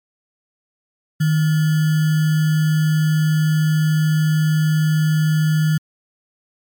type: tone with sample-and-hold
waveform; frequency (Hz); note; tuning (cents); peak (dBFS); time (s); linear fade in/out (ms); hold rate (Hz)
sine; 155.56; D#3; 0; -13; 1.2-5.78; 10; 1575
effects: MP3 96 kbps